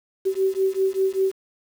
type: beating tone pair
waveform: sine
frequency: 380.9 / 386 Hz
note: G4 / G4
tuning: -50 / -27 cents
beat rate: 5.1 Hz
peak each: -22 dBFS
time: 0.25-1.32 s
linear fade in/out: 20 ms
effects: 7-bit